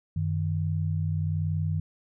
sine tone pair together, 94.43 / 155.56 Hz, F#2 / D#3, +36 / 0 cents, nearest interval major sixth, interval 864 cents, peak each -27 / -28 dBFS, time 0.16-1.8 s, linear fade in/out 5 ms, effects none

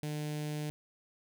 sawtooth tone with notch filter, 150 Hz, D3, 37 cents sharp, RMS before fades -37 dBFS, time 0.03-0.7 s, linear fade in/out 0 ms, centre 1200 Hz, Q 1.1, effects none

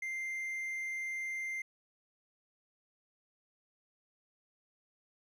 triangle tone, 2093 Hz, C7, in tune, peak -34 dBFS, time 0.02-1.62 s, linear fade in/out 5 ms, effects none

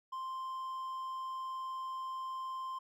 triangle tone, 1046.5 Hz, C6, in tune, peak -36 dBFS, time 0.12-2.79 s, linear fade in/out 10 ms, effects none

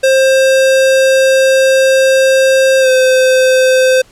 square tone with pitch glide, 530 to 517.3 Hz, C5 to C5, +22 to -20 cents, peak -7 dBFS, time 0.03-4.02 s, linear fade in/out 10 ms, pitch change -42 cents, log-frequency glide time 2.8-2.89 s, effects pink hiss -46 dBFS RMS until 4.11 s + low-pass 10000 Hz 12 dB/octave

